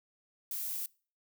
violet noise, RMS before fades -37 dBFS, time 0.51-0.86 s, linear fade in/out 2 ms, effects noise-tail reverb RT60 0.4 s tail -24 dB re dry

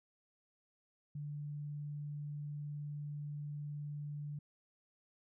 sine tone, 146.83 Hz, D3, in tune, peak -40 dBFS, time 1.15-4.39 s, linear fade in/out 5 ms, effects none

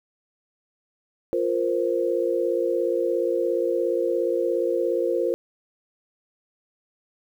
sine chord, F suspended fourth, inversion none, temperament equal, 349.2 / 466.2 / 523.3 Hz, F4 / Bb4 / C5, 0 / 0 / 0 cents, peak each -25 dBFS, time 1.33-5.34 s, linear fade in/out 0 ms, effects 9-bit

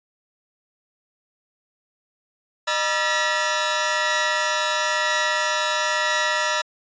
sawtooth tone cluster, 611 / 964 / 1345 / 1736 / 1927 Hz, D#5 / B5 / E6 / A6 / B6, -32 / -42 / +34 / -24 / -43 cents, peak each -23 dBFS, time 2.67-6.62 s, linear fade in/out 10 ms, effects resampled to 16000 Hz

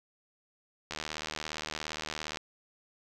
click train, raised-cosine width 0.2 ms, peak -18 dBFS, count 114, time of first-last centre 0.91-2.372 s, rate 77.3 Hz, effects none

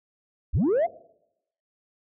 sine linear sweep, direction up, 36.58 to 729 Hz, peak -17 dBFS, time 0.53-0.87 s, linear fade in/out 20 ms, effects noise-tail reverb RT60 0.8 s tail -22 dB re dry + tanh soft clip ceiling -18 dBFS

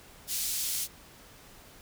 white band-pass noise, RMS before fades -32 dBFS, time 0.27-0.88 s, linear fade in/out 50 ms, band 3700 to 15000 Hz, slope 12 dB/octave, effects pink hiss -53 dBFS RMS until 1.81 s

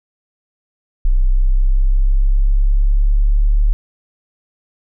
sine linear sweep, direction up, 31.54 to 36.71 Hz, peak -9 dBFS, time 1.05-3.73 s, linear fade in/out 0 ms, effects none

